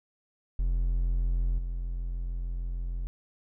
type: tone with level steps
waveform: triangle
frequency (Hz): 43.24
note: F1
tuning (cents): -16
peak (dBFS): -22 / -28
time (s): 0.59-3.07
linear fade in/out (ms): 0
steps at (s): 1.58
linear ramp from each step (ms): 5
effects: none